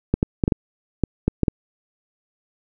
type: clicks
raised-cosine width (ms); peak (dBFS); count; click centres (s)
3; -4; 9; 0.14 / 0.229 / 0.438 / 0.479 / 0.522 / 1.037 / 1.28 / 1.433 / 1.482
effects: none